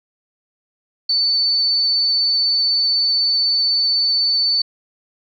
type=tone; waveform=sine; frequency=4508 Hz; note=C#8; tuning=28 cents sharp; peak=-14 dBFS; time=1.09-4.62 s; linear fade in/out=5 ms; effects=none

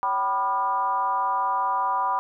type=tone with frequency modulation; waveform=sine; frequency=985 Hz; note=B5; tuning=5 cents flat; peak=-21 dBFS; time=0.03-2.19 s; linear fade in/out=0 ms; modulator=215 Hz; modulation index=0.97; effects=none

